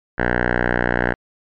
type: tone with low-pass filter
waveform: 5% pulse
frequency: 60.5 Hz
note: B1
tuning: 35 cents flat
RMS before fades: -19 dBFS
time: 0.18-1.14 s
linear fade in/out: 5 ms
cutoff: 1600 Hz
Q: 4.3
effects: MP3 64 kbps